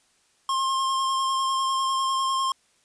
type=tone with vibrato; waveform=square; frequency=1066 Hz; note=C6; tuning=32 cents sharp; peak=-23 dBFS; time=0.49-2.52 s; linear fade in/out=2 ms; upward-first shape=square; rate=10 Hz; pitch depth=14 cents each way; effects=white hiss -64 dBFS RMS until 2.84 s + resampled to 22050 Hz